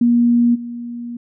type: tone with level steps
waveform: sine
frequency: 238.2 Hz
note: A#3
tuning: 38 cents sharp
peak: -10 / -25 dBFS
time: 0.01-1.17 s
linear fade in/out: 5 ms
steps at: 0.54 s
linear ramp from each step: 20 ms
effects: none